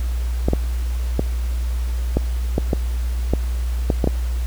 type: clicks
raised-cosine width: 2 ms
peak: -4 dBFS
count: 10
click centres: 0.485 / 0.534 / 1.194 / 2.17 / 2.581 / 2.732 / 3.336 / 3.902 / 4.042 / 4.074 s
effects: added 60 Hz sine -19 dBFS peak until 4.46 s + pink hiss -40 dBFS RMS until 4.46 s